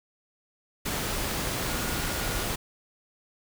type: tone in noise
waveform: sine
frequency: 1435 Hz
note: F6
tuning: 47 cents sharp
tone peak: -40 dBFS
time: 1.69-2.44 s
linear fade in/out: 10 ms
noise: pink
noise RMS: -30 dBFS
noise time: 0.85-2.56 s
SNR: -13 dB
effects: none